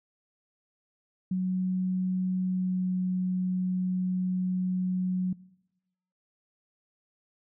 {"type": "tone with pitch glide", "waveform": "sine", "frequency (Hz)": [184.9, 183.73], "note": ["F#3", "F#3"], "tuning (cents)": [-1, -12], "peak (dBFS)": -25, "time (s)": [1.31, 5.33], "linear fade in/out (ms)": 5, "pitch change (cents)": -11, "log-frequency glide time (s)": [2.39, 2.9], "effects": ["noise-tail reverb RT60 0.9 s tail -21 dB re dry"]}